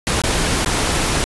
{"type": "noise with dropouts", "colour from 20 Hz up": "pink", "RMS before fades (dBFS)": -18, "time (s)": [0.07, 1.24], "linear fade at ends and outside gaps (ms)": 0, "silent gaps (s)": [[0.218, 0.238], [0.647, 0.66]], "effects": ["resampled to 24000 Hz"]}